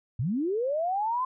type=linear sweep; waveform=sine; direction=up; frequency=100.7 to 1046.5 Hz; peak=-25 dBFS; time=0.19-1.25 s; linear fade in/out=5 ms; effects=none